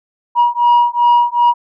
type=beating tone pair; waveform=sine; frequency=957 / 959.6 Hz; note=A#5 / A#5; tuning=+45 / +50 cents; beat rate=2.6 Hz; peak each=-10 dBFS; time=0.35-1.54 s; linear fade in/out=50 ms; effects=tanh soft clip ceiling -5 dBFS